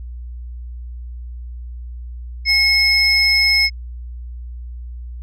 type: tone pair together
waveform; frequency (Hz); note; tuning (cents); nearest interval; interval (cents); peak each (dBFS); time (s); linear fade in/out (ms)
sine; 2174 / 5171; C#7 / E8; -34 / -34; octave + minor third; 1500; -13; 2.45-3.7; 50
effects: tanh soft clip ceiling -7 dBFS + added 60 Hz sine -28 dBFS peak until 5.22 s